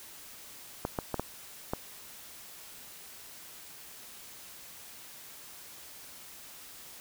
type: clicks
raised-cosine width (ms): 1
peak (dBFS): -16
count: 5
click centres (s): 0.851 / 0.988 / 1.143 / 1.196 / 1.735
effects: white hiss -49 dBFS RMS until 7 s